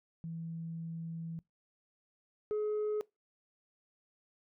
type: tone pair in turn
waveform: sine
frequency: 164.81 / 423.5 Hz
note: E3 / G#4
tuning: 0 / +34 cents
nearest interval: octave + major third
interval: 1634 cents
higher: second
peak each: -38 / -28 dBFS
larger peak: second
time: 0.24-1.39 / 2.51-3.01 s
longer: first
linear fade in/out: 0 ms
effects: noise-tail reverb RT60 0.2 s tail -24 dB re dry + tanh soft clip ceiling -30 dBFS